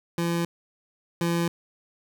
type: tone pair in turn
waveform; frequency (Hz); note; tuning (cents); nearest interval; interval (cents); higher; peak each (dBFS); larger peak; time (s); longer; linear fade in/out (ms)
25% pulse; 170 / 170; F3 / F3; -46 / -46; unison; 0; neither; -20 / -19; second; 0.18-0.45 / 1.21-1.48; neither; 2
effects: 10-bit